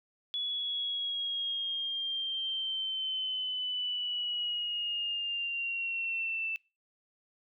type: linear sweep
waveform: sine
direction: down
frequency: 3400 to 2652 Hz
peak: -31 dBFS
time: 0.34-6.56 s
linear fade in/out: 0 ms
effects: noise-tail reverb RT60 0.3 s tail -24 dB re dry